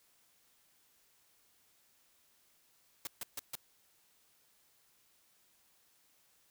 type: noise bursts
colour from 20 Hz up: white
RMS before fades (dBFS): -40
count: 4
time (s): 3.05-3.554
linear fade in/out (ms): 2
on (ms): 21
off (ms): 140
effects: white hiss -70 dBFS RMS until 6.5 s